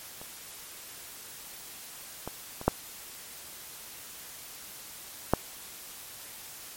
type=clicks; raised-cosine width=1 ms; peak=-30 / -20 / -24 / -6 / -6 dBFS; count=5; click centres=0.215 / 2.276 / 2.614 / 2.68 / 5.336 s; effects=white hiss -45 dBFS RMS until 6.76 s + MP3 64 kbps